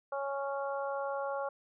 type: harmonic tone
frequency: 277.2 Hz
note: C#4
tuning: in tune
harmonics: 2 / 3 / 4 / 5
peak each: -35 / -39 / -41 / -43 dBFS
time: 0.12-1.49 s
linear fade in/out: 5 ms
effects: none